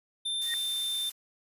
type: tone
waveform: square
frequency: 3576 Hz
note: A7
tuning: 27 cents sharp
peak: -30 dBFS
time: 0.25-1.1 s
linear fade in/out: 10 ms
type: tone with exponential growth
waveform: sine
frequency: 1864.7 Hz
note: A#6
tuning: in tune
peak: -29 dBFS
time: 0.4-0.54 s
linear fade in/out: 0 ms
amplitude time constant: 30 ms
type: noise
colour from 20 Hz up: blue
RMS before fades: -40 dBFS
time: 0.41-1.12 s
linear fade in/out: 10 ms
effects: resampled to 32000 Hz